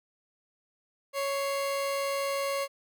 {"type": "tone pair together", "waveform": "30% pulse", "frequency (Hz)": [554.4, 2093], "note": ["C#5", "C7"], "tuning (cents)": [0, 0], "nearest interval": "octave + major seventh", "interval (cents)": 2300, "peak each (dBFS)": [-26, -37], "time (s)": [1.13, 2.68], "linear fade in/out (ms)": 50, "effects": []}